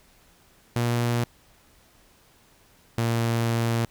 sawtooth tone pair in turn, 119.2 / 116.01 Hz, A#2 / A#2, +39 / -8 cents, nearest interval unison, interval 47 cents, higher first, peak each -18 dBFS, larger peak neither, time 0.76-1.24 / 2.98-3.85 s, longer second, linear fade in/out 0 ms, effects pink hiss -58 dBFS RMS until 3.9 s

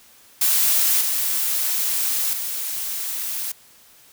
blue noise with level steps, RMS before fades -18 / -22 / -27 dBFS, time 0.41-3.52 s, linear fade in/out 5 ms, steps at 1.01 / 2.33 s, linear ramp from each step 2 ms, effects white hiss -51 dBFS RMS until 4.12 s

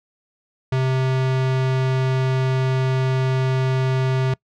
square tone, 130.81 Hz, C3, in tune, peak -18 dBFS, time 0.72-4.34 s, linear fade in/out 5 ms, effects noise-tail reverb RT60 0.1 s tail -24 dB re dry + low-pass 4000 Hz 12 dB/octave

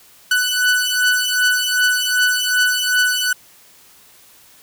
sawtooth beating tone pair, 1489 / 1491.6 Hz, F#6 / F#6, +11 / +14 cents, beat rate 2.6 Hz, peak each -14 dBFS, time 0.31-3.33 s, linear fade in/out 5 ms, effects white hiss -48 dBFS RMS until 4.62 s

